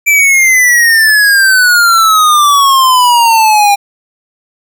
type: exponential sweep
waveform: square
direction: down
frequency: 2349 to 800 Hz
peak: -5 dBFS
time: 0.06-3.76 s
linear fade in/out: 20 ms
effects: none